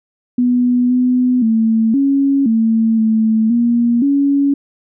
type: tone with pitch steps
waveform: sine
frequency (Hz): 246.3 / 250.5 / 223.5 / 276.3 / 224.4 / 220.6 / 236.8 / 280.6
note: B3 / B3 / A3 / C#4 / A3 / A3 / A#3 / C#4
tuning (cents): -5 / +25 / +27 / -6 / +34 / +5 / +27 / +21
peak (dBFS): -10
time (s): 0.38-4.54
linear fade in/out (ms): 5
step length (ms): 520
effects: none